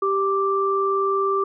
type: tone pair together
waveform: sine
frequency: 392 / 1174.7 Hz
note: G4 / D6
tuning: 0 / 0 cents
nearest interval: octave + perfect fifth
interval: 1900 cents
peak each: -21 dBFS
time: 0.02-1.44 s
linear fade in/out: 5 ms
effects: none